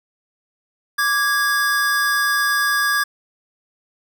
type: tone pair together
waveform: square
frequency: 1170 / 1651.5 Hz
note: D6 / G#6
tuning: -7 / -10 cents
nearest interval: tritone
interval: 597 cents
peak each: -23 / -18 dBFS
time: 0.98-3.04 s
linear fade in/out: 10 ms
effects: none